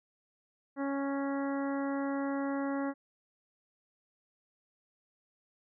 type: harmonic tone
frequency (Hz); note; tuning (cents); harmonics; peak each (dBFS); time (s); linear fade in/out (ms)
277.2; C#4; 0; 1 / 2 / 3 / 4 / 5 / 6 / 7; -32 / -38 / -42 / -44 / -46 / -48 / -49; 0.76-2.94; 50
effects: none